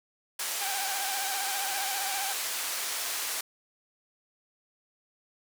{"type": "band-pass noise", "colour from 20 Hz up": "white", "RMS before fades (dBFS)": -33, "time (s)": [0.39, 3.41], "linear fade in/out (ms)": 5, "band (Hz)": [570, 12000], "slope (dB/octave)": 12}
{"type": "tone with vibrato", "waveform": "sawtooth", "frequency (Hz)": 784, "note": "G5", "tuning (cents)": 0, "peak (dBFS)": -30, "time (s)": [0.61, 2.33], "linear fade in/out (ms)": 10, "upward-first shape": "sine", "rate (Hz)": 15, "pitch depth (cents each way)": 58}
{"effects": []}